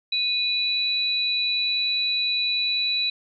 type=tone pair together; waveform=sine; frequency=2489 / 3945 Hz; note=D#7 / B7; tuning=0 / -3 cents; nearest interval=minor sixth; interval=797 cents; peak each=-27 / -22 dBFS; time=0.12-3.1 s; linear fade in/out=5 ms; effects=none